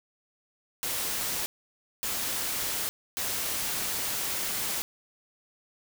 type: noise bursts at uneven times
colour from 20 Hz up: white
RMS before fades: -31 dBFS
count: 3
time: 0.83-1.46 / 2.03-2.89 / 3.17-4.82 s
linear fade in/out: 0 ms
effects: none